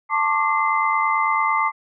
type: tone cluster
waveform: sine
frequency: 888 / 1088 / 1177 / 2065 Hz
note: A5 / C#6 / D6 / C7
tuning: +16 / -33 / +3 / -23 cents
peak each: -22 / -24 / -21 / -24 dBFS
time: 0.09-1.72 s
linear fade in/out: 50 ms
effects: none